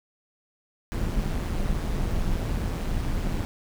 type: noise with amplitude modulation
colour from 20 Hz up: brown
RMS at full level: -24 dBFS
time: 0.92-3.45 s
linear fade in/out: 0 ms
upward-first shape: sine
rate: 171 Hz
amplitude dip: 55%
effects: none